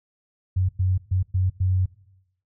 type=tone bursts at uneven times; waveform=sine; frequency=92.9 Hz; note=F#2; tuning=7 cents sharp; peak=-18 dBFS; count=5; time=0.56-0.69 / 0.79-0.98 / 1.11-1.23 / 1.34-1.5 / 1.6-1.86 s; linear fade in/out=10 ms; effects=noise-tail reverb RT60 0.9 s tail -20 dB re dry